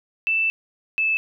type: tone pair in turn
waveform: sine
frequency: 2651 / 2622 Hz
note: E7 / E7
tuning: +9 / -10 cents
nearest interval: unison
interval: 19 cents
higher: first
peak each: -18 dBFS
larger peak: neither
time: 0.27-0.5 / 0.98-1.17 s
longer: first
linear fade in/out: 0 ms
effects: none